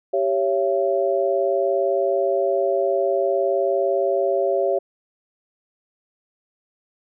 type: chord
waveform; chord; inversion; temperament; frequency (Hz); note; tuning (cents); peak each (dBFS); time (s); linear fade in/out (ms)
sine; C# diminished; second; equal with one note detuned; 392 / 554.4 / 673.9; G4 / C#5 / E5; 0 / 0 / +38; -22 / -21 / -23; 0.13-4.79; 10
effects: none